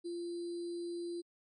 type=tone with sample-and-hold; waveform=sine; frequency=344.5 Hz; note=F4; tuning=24 cents flat; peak=-37 dBFS; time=0.04-1.22 s; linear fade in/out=20 ms; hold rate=4410 Hz; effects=MP3 48 kbps